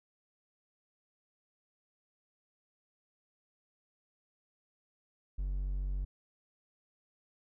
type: tone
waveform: triangle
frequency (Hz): 47.27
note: F#1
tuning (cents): +38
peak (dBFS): -30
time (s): 5.38-6.05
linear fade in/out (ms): 10
effects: none